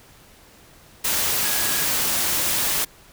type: tone in noise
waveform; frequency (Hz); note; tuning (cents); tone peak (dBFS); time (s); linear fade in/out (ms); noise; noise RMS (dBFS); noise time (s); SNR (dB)
sine; 1661.2; G#6; 0; -33; 1.44-1.85; 10; white; -22; 1.04-2.85; -14
effects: pink hiss -50 dBFS RMS until 3.12 s